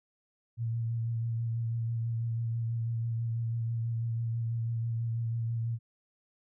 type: tone with vibrato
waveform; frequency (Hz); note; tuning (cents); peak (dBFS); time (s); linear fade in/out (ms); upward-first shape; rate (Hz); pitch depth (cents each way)
sine; 115.3; A#2; -19; -29; 0.57-5.79; 50; sine; 6.1; 23
effects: none